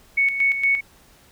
sine tone with tremolo, 2217 Hz, C#7, in tune, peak -15 dBFS, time 0.17-0.81 s, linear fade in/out 10 ms, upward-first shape square, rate 4.3 Hz, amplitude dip 60%, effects pink hiss -53 dBFS RMS until 1.31 s

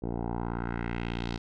10% pulse tone with low-pass filter sweep, 58.27 Hz, A#1, in tune, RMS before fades -33 dBFS, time 0.02-1.38 s, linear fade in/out 10 ms, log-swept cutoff 530 to 4600 Hz, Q 2.1, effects none

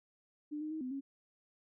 sine tone with pitch steps, 298.1 / 307.2 / 315.3 / 254.7 / 274.5 Hz, D4 / D#4 / D#4 / C4 / C#4, +26 / -22 / +23 / -46 / -17 cents, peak -37 dBFS, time 0.51-1.01 s, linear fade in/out 20 ms, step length 100 ms, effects none

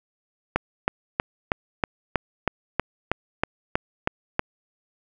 click train, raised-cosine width 0.5 ms, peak -5 dBFS, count 13, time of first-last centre 0.56-4.394 s, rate 3.13 Hz, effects none

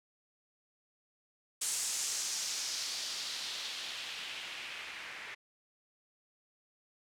blue noise with low-pass filter sweep, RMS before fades -39 dBFS, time 1.61-5.35 s, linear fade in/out 10 ms, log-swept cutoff 8200 to 2000 Hz, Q 1.9, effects none

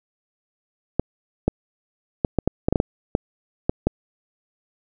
clicks, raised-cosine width 2 ms, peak -4 dBFS, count 12, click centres 0.996 / 1.48 / 2.248 / 2.387 / 2.476 / 2.685 / 2.726 / 2.758 / 2.801 / 3.151 / 3.695 / 3.87 s, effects none

